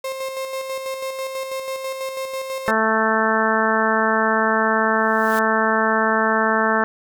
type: tone with tremolo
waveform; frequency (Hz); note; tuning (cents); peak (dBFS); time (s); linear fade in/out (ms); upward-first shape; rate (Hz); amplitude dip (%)
35% pulse; 530; C5; +22; -22; 0.04-2.71; 5; square; 6.1; 40
type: harmonic tone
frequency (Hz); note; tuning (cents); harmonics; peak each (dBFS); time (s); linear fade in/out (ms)
220.6; A3; +5; 1 / 2 / 3 / 4 / 5 / 6 / 7 / 8; -24 / -24 / -24 / -24 / -24 / -24 / -24 / -24; 2.68-6.84; 0
type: noise with exponential growth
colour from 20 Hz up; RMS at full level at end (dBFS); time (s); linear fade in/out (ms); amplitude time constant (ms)
white; -32; 4.93-5.39; 0; 100
effects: none